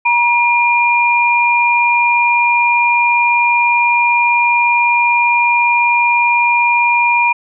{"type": "tone pair together", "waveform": "sine", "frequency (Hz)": [954.8, 2406], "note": ["A#5", "D7"], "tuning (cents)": [41, 41], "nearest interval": "octave + major third", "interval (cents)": 1600, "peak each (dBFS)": -12, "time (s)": [0.05, 7.33], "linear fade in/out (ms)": 10, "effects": []}